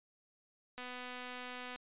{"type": "click train", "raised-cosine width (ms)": 0.3, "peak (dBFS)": -30, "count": 245, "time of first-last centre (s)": [0.78, 1.76], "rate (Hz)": 249, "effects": ["resampled to 8000 Hz"]}